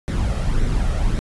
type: noise with flanger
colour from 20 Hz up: brown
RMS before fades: -19 dBFS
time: 0.08-1.19 s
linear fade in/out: 0 ms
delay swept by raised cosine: 0.51 to 1.61 ms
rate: 1.8 Hz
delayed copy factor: +0.5
effects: resampled to 24000 Hz